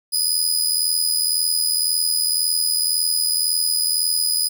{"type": "tone with amplitude modulation", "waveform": "20% pulse", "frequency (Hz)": 4978, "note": "D#8", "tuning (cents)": 0, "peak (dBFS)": -9, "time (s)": [0.12, 4.49], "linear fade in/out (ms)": 20, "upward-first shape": "sine", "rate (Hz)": 81.9, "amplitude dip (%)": 60, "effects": []}